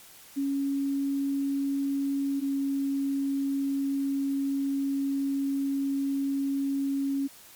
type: tone pair in turn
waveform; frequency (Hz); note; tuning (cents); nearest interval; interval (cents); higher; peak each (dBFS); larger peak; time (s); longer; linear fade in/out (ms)
sine; 277.2 / 275.8; C#4 / C#4; 0 / -9; unison; 9; first; -25; neither; 0.36-2.41 / 2.41-7.28; second; 20
effects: white hiss -51 dBFS RMS until 7.55 s + MP3 96 kbps